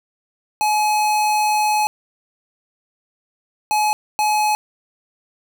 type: tone bursts at uneven times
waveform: square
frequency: 848 Hz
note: G#5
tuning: 36 cents sharp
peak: -16 dBFS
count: 3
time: 0.61-1.87 / 3.71-3.93 / 4.19-4.55 s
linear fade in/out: 0 ms
effects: none